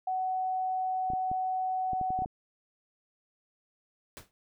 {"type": "tone", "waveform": "sine", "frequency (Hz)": 748, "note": "F#5", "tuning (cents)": 19, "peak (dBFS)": -28, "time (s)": [0.07, 2.25], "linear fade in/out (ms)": 5}
{"type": "clicks", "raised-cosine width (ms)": 3, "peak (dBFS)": -27, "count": 9, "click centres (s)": [1.102, 1.135, 1.315, 1.933, 2.013, 2.105, 2.19, 2.221, 2.259]}
{"type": "noise with exponential decay", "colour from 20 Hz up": "pink", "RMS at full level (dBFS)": -41, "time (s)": [4.17, 4.31], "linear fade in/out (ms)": 0, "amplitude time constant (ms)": 30}
{"effects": []}